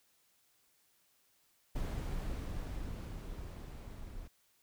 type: noise with level ramp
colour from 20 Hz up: brown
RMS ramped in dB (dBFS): -36 to -48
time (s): 1.75-4.28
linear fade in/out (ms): 10
effects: white hiss -72 dBFS RMS until 4.62 s